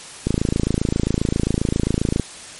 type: click train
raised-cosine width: 3 ms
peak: -5 dBFS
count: 54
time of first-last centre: 0.27-2.197 s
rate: 27.5 Hz
effects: white hiss -37 dBFS RMS until 2.59 s + MP3 48 kbps